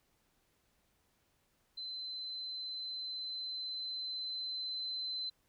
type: tone with level ramp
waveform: sine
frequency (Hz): 4059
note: B7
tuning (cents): +47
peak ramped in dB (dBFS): -40 to -36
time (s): 1.77-5.3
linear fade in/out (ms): 10
effects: pink hiss -75 dBFS RMS until 5.48 s